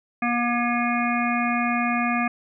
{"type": "harmonic tone with a mistuned harmonic", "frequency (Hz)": 239.4, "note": "A#3", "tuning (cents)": 46, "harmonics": [1, 3, 5, 7, 9, 10], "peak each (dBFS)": [-24, -27, -28, -31, -30, -30], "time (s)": [0.22, 2.28], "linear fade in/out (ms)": 5, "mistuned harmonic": 10, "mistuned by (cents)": 46, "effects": []}